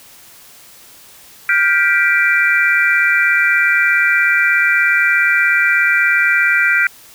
sine chord, G dominant seventh, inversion third, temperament just, 1411.2 / 1568 / 1960 / 2352 Hz, F6 / G6 / B6 / D7, +18 / 0 / -14 / +2 cents, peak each -16 dBFS, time 1.49-6.87 s, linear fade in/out 2 ms, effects white hiss -42 dBFS RMS until 7.14 s

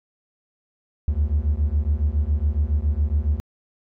triangle beating tone pair, 70.4 / 77.6 Hz, C#2 / D#2, +27 / -4 cents, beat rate 7.2 Hz, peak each -19 dBFS, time 1.08-3.4 s, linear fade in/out 0 ms, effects tanh soft clip ceiling -9 dBFS

